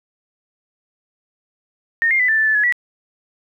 sine tone with pitch steps, 1836 / 2116 / 1997 / 1769 / 1759 / 1746 / 1693 / 1944 Hz, A#6 / C7 / B6 / A6 / A6 / A6 / G#6 / B6, -27 / +19 / +19 / +9 / -1 / -14 / +33 / -28 cents, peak -13 dBFS, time 2.02-2.724 s, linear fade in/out 0 ms, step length 88 ms, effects 9-bit

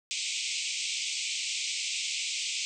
pink band-pass noise, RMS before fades -33 dBFS, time 0.11-2.65 s, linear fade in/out 0 ms, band 2200 to 8200 Hz, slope 96 dB/octave, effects none

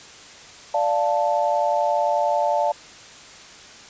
sine chord, D minor, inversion none, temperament equal, 587.3 / 698.5 / 880 Hz, D5 / F5 / A5, 0 / 0 / 0 cents, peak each -22 / -23 / -22 dBFS, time 0.74-2.72 s, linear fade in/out 5 ms, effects white hiss -43 dBFS RMS until 3.89 s + resampled to 16000 Hz

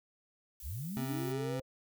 violet noise, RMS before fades -49 dBFS, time 0.6-1.32 s, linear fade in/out 2 ms
sine linear sweep, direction up, 46.02 to 535 Hz, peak -37 dBFS, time 0.62-1.62 s, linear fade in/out 50 ms
25% pulse tone, 133.3 Hz, C3, 33 cents sharp, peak -32 dBFS, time 0.97-1.6 s, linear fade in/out 0 ms
effects none

